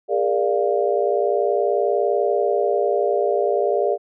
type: chord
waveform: sine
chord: Bb dominant seventh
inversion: third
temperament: equal with one note detuned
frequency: 405.8 / 466.2 / 587.3 / 698.5 Hz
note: Ab4 / Bb4 / D5 / F5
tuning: -40 / 0 / 0 / 0 cents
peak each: -21 / -23 / -22 / -24 dBFS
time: 0.08-3.98 s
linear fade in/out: 50 ms
effects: none